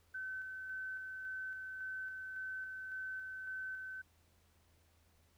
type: tone with tremolo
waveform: sine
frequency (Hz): 1527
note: G6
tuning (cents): -46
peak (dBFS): -40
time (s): 0.14-4.02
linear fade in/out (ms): 10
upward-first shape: square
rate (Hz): 1.8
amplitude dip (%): 30
effects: added 82 Hz sine -70 dBFS peak until 5.37 s + pink hiss -73 dBFS RMS until 5.37 s